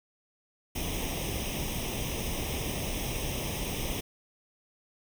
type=noise with comb filter; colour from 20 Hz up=pink; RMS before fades=-33 dBFS; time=0.75-4.01 s; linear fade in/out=10 ms; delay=0.34 ms; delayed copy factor=+0.8; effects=none